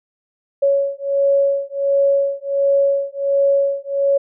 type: beating tone pair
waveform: sine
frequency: 556 / 557.4 Hz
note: C#5 / C#5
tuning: +5 / +9 cents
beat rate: 1.4 Hz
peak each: -17 dBFS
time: 0.62-4.18 s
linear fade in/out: 10 ms
effects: none